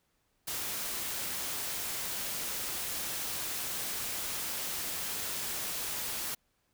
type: noise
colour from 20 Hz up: white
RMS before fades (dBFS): -36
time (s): 0.47-6.35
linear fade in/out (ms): 10
effects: pink hiss -75 dBFS RMS until 6.73 s